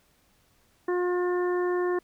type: harmonic tone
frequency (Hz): 357.4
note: F4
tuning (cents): +40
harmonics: 1 / 2 / 3 / 4 / 5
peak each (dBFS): -24 / -37 / -35 / -43 / -38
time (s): 0.88-1.99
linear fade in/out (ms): 5
effects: pink hiss -65 dBFS RMS until 2.03 s